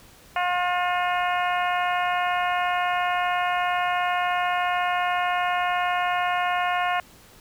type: harmonic tone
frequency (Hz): 357.2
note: F4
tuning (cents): +39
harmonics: 2 / 3 / 4 / 5 / 6 / 7 / 8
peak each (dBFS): -24 / -28 / -30 / -32 / -34 / -35 / -36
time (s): 0.36-7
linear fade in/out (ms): 2
effects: pink hiss -51 dBFS RMS until 7.4 s